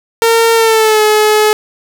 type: tone with pitch glide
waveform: sawtooth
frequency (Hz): 457.3 to 426.7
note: A#4 to G#4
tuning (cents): -33 to +47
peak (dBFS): -3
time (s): 0.22-1.53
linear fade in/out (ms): 0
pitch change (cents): -120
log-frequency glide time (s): 0.54-1.02
effects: none